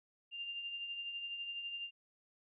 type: tone with tremolo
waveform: sine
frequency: 2794 Hz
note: F7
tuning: in tune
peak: -38 dBFS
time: 0.31-1.91 s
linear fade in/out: 50 ms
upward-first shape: triangle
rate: 12 Hz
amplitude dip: 50%
effects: none